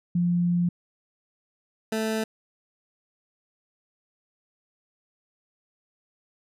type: tone pair in turn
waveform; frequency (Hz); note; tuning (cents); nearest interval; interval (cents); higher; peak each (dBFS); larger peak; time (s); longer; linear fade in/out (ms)
sine / 20% pulse; 174.61 / 220; F3 / A3; 0 / 0; major third; 400; second; -20; neither; 0.15-0.69 / 1.92-2.24; first; 5
effects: resampled to 32000 Hz